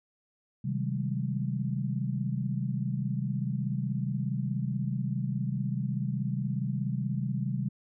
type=chord; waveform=sine; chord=Ab major seventh; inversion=first; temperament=equal with one note detuned; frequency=130.81 / 155.56 / 191.19 / 207.7 Hz; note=C3 / Eb3 / G3 / Ab3; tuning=0 / 0 / -43 / 0 cents; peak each=-31 / -35 / -34 / -37 dBFS; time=0.64-7.69 s; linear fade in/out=10 ms; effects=none